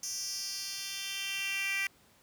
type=tone with high-pass filter sweep; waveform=10% pulse; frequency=392 Hz; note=G4; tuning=in tune; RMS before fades=-36 dBFS; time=0.03-1.87 s; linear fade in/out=2 ms; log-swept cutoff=6100 to 2200 Hz; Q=3.7; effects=pink hiss -63 dBFS RMS until 2.22 s + high-pass 80 Hz 12 dB/octave